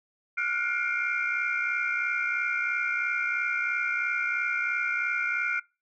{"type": "tone cluster", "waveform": "sine", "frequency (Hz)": [1400, 1463, 2134, 2357], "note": ["F6", "F#6", "C7", "D7"], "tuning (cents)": [4, -20, 34, 6], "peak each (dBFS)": -31, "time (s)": [0.37, 5.6], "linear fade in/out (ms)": 10, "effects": ["noise-tail reverb RT60 0.3 s tail -24 dB re dry", "tanh soft clip ceiling -16 dBFS"]}